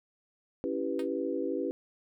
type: chord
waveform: sine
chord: C# half-diminished seventh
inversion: none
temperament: equal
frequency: 277.2 / 329.6 / 392 / 493.9 Hz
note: C#4 / E4 / G4 / B4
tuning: 0 / 0 / 0 / 0 cents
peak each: -35 dBFS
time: 0.64-1.71 s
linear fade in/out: 0 ms
type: tone with exponential decay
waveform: 5% pulse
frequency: 311.1 Hz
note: D#4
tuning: in tune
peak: -28 dBFS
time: 0.99-1.08 s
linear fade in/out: 1 ms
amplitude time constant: 18 ms
effects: none